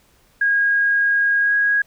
sine tone with pitch glide, 1635 to 1649.2 Hz, G#6 to G#6, -28 to -13 cents, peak -14 dBFS, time 0.41-1.82 s, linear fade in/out 5 ms, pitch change +15 cents, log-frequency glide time 1.4-1.53 s, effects pink hiss -57 dBFS RMS until 1.86 s

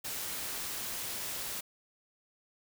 white noise, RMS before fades -38 dBFS, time 0.04-1.61 s, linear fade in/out 10 ms, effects none

